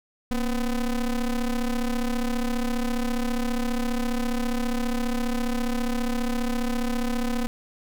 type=ring-modulated tone; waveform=square; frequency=126.4 Hz; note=B2; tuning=41 cents sharp; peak=-21 dBFS; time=0.31-7.47 s; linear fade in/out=0 ms; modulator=109 Hz; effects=none